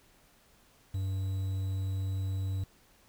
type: tone with quantisation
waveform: triangle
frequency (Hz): 95.7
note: G2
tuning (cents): -41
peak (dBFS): -28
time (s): 0.94-2.64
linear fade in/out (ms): 5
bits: 9
effects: pink hiss -63 dBFS RMS until 3.08 s